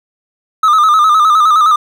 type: tone with vibrato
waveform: triangle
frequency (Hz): 1244.5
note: D#6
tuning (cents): 0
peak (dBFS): -4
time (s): 0.63-1.76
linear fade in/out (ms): 5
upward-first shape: square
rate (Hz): 9.7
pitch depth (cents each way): 59
effects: none